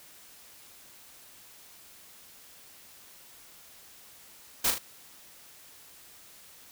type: noise with echo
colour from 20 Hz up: white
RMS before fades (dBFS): -25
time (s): 4.64-4.71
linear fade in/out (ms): 10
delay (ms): 38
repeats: 2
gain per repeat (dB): -6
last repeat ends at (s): 4.786
effects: white hiss -53 dBFS RMS until 6.71 s